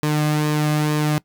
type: tone with flanger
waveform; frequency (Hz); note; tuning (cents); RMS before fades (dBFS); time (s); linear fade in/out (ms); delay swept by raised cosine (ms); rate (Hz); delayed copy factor
sawtooth; 151.1; D3; +50; -19; 0.03-1.18; 0; 1.4 to 2.16; 2.2; -0.5
effects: noise-tail reverb RT60 0.1 s tail -21 dB re dry